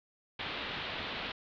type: low-pass noise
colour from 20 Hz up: white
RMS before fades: -39 dBFS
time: 0.39-1.32 s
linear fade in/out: 5 ms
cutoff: 3900 Hz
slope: 48 dB/octave
effects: none